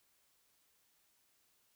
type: silence
effects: white hiss -74 dBFS RMS until 1.75 s